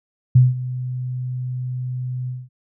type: tone with ADSR envelope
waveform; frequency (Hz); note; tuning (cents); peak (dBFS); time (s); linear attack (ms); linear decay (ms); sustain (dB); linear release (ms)
sine; 126.4; B2; +41; -6; 0.35-2.49; 9; 180; -17; 210
effects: none